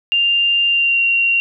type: tone with pitch glide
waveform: sine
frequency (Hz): 2793 to 2756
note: F7 to F7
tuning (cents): -1 to -24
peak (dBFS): -12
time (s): 0.12-1.4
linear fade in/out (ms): 0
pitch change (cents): -23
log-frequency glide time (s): 0.67-1.01
effects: none